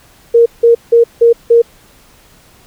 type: tone bursts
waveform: sine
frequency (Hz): 467.2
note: A#4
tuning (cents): +4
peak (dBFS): -3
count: 5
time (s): 0.34-1.62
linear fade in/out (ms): 10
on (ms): 120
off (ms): 170
effects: pink hiss -45 dBFS RMS until 2.66 s